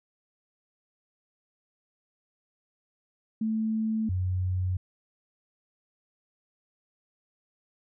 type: tone pair in turn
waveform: sine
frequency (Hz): 220 / 91.97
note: A3 / F#2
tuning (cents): 0 / -10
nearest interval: octave + minor third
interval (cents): 1510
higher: first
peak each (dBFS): -25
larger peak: neither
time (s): 3.41-4.09 / 4.09-4.77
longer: neither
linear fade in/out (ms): 5
effects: none